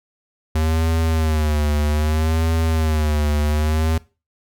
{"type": "tone with vibrato", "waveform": "square", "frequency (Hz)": 77.78, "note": "D#2", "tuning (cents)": 0, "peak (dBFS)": -17, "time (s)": [0.55, 3.98], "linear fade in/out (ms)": 5, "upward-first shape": "sine", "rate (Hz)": 0.63, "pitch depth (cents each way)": 80, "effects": ["noise-tail reverb RT60 0.3 s tail -20 dB re dry"]}